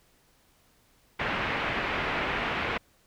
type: low-pass noise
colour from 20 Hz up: white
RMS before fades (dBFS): -30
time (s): 1.19-2.78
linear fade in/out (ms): 10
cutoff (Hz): 2500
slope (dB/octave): 24
effects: pink hiss -64 dBFS RMS until 3.06 s